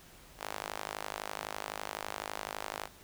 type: tone with high-pass filter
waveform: sawtooth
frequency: 51.91 Hz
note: G#1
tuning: in tune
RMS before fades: -41 dBFS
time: 0.38-2.89 s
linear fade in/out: 50 ms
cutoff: 740 Hz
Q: 1.2
effects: pink hiss -56 dBFS RMS until 3.03 s